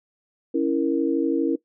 sine chord, A# diminished, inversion first, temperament equal, 277.2 / 329.6 / 466.2 Hz, C#4 / E4 / A#4, 0 / 0 / 0 cents, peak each -23 / -22 / -25 dBFS, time 0.54-1.56 s, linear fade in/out 10 ms, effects noise-tail reverb RT60 0.1 s tail -17 dB re dry

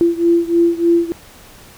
sine beating tone pair, 338.8 / 342.1 Hz, E4 / F4, +48 / -36 cents, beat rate 3.3 Hz, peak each -13 / -15 dBFS, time 0.01-1.12 s, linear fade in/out 0 ms, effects pink hiss -42 dBFS RMS until 1.77 s

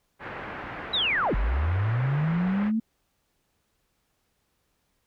white low-pass noise, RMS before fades -37 dBFS, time 0.19-2.72 s, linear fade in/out 50 ms, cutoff 1900 Hz, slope 24 dB/octave
sine linear two-way sweep, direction down then up, 3977 to 41.2 to 226.9 Hz, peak -22 dBFS, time 0.93-2.8 s, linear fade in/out 10 ms, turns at 1.35 s
effects pink hiss -73 dBFS RMS until 5.06 s

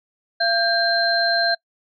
sine tone cluster, 682 / 1595 / 4144 Hz, F5 / G6 / C8, -41 / +30 / -17 cents, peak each -21 dBFS, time 0.4-1.55 s, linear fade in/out 10 ms, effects noise-tail reverb RT60 0.1 s tail -24 dB re dry

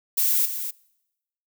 violet noise with echo, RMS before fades -21 dBFS, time 0.17-0.46 s, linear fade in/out 10 ms, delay 250 ms, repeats 1, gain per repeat -9 dB, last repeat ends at 0.71 s, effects noise-tail reverb RT60 0.9 s tail -24 dB re dry

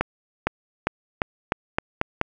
accelerating click train, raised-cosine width 0.5 ms, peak -5 dBFS, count 8, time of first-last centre 0.01-2.214 s, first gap 460 ms, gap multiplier 0.87, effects none

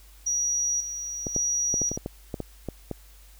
sine tone with tremolo, 5780 Hz, F#8, 41 cents flat, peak -23 dBFS, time 0.26-1.97 s, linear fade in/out 10 ms, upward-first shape square, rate 0.92 Hz, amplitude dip 60%
clicks, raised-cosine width 2 ms, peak -17 dBFS, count 11, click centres 1.268 / 1.363 / 1.741 / 1.817 / 1.916 / 1.975 / 2.061 / 2.342 / 2.403 / 2.687 / 2.913 s
effects added 50 Hz sine -49 dBFS peak until 3.39 s + white hiss -56 dBFS RMS until 3.39 s

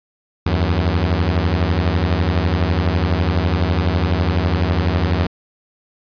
sawtooth beating tone pair, 80.1 / 92.1 Hz, E2 / F#2, -49 / -7 cents, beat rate 12 Hz, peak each -14 dBFS, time 0.46-5.27 s, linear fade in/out 5 ms, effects resampled to 11025 Hz

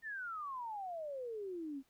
sine exponential sweep, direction down, 1845 to 261.6 Hz, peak -40 dBFS, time 0.02-1.83 s, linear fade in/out 50 ms, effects pink hiss -75 dBFS RMS until 1.89 s

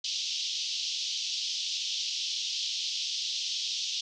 pink band-pass noise, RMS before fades -33 dBFS, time 0.04-4.01 s, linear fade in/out 5 ms, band 3000 to 6000 Hz, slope 48 dB/octave, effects none

